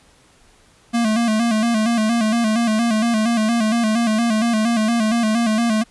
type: tone with vibrato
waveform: square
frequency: 225.3 Hz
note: A3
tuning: 41 cents sharp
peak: -16 dBFS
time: 0.93-5.84 s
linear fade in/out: 20 ms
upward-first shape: square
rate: 4.3 Hz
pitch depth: 70 cents each way
effects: pink hiss -53 dBFS RMS until 5.9 s + resampled to 24000 Hz